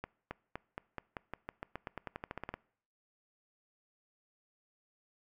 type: accelerating click train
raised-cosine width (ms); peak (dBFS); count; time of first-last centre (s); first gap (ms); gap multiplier
0.5; -24; 20; 0.04-2.54; 270; 0.91
effects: noise-tail reverb RT60 0.6 s tail -23 dB re dry